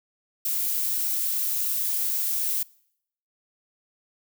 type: noise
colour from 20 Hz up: violet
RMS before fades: -26 dBFS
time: 0.45-2.63 s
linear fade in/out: 5 ms
effects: noise-tail reverb RT60 0.7 s tail -24 dB re dry